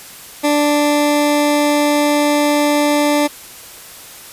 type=tone; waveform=20% pulse; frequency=293.7 Hz; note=D4; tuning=in tune; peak=-7 dBFS; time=0.43-3.28 s; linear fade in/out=20 ms; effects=white hiss -36 dBFS RMS until 4.32 s + resampled to 32000 Hz